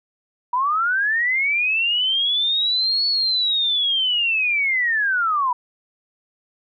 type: linear two-way sweep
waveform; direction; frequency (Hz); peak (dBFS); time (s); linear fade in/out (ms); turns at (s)
sine; up then down; 958 to 4435 to 958; -17; 0.53-5.53; 5; 3.07
effects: none